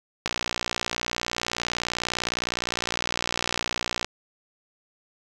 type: click train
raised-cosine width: 0.2 ms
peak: -8 dBFS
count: 227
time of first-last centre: 0.26-4.046 s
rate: 59.7 Hz
effects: none